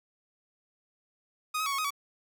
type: tone with pitch steps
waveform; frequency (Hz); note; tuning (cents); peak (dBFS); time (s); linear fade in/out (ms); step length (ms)
sawtooth; 1245 / 1274 / 1124 / 1099 / 1255 / 1136; D#6 / D#6 / C#6 / C#6 / D#6 / C#6; +1 / +41 / +24 / -15 / +15 / +42; -25; 1.54-1.906; 10; 61
effects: none